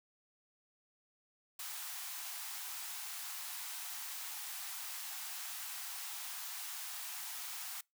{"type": "high-pass noise", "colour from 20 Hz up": "white", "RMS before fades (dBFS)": -44, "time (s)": [1.59, 7.81], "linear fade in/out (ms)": 5, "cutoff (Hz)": 700, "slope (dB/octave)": 96, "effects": ["noise-tail reverb RT60 0.2 s tail -25 dB re dry"]}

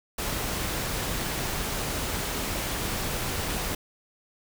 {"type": "noise", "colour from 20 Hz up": "pink", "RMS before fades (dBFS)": -30, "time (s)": [0.18, 3.75], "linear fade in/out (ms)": 5, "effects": []}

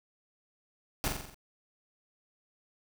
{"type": "noise with echo", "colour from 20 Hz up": "pink", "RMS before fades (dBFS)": -30, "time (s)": [1.04, 1.08], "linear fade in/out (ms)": 0, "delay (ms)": 44, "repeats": 6, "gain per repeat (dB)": -4, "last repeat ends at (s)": 1.344, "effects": []}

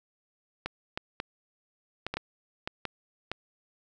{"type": "clicks", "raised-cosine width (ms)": 0.3, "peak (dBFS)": -16, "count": 9, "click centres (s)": [0.66, 0.975, 1.201, 2.066, 2.14, 2.17, 2.675, 2.853, 3.316], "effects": []}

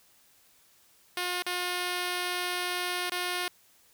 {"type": "tone with dropouts", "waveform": "5% pulse", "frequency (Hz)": 357.8, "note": "F4", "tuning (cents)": 42, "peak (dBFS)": -18, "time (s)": [1.17, 3.48], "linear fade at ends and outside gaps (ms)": 2, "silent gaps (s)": [[1.423, 1.464], [3.097, 3.119]], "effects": ["white hiss -62 dBFS RMS until 3.93 s"]}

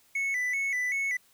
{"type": "tone with vibrato", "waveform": "triangle", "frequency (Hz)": 2093, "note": "C7", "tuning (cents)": 0, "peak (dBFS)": -25, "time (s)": [0.15, 1.17], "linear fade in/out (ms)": 5, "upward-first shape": "square", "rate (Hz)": 2.6, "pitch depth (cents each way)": 88, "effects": ["white hiss -63 dBFS RMS until 1.33 s"]}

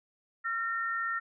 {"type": "tone pair together", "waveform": "sine", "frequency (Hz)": [1368, 1828.8], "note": ["F6", "A#6"], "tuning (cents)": [-36, -34], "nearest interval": "perfect fourth", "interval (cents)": 502, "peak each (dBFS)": [-32, -33], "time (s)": [0.44, 1.2], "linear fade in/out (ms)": 20, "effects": []}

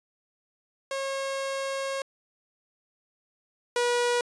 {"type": "tone pair in turn", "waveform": "sawtooth", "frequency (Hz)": [543, 483.8], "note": ["C#5", "B4"], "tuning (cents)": [-36, -36], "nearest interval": "major second", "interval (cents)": 200, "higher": "first", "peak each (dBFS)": [-25, -19], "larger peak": "second", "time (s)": [[0.91, 2.02], [3.76, 4.21]], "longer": "first", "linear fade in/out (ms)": 2, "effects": ["resampled to 22050 Hz"]}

